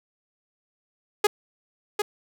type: tone with echo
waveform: sawtooth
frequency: 415.9 Hz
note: G#4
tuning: 2 cents sharp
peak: -12 dBFS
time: 1.24-1.27 s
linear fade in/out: 5 ms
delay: 750 ms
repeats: 1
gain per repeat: -6 dB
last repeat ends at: 2.02 s
effects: none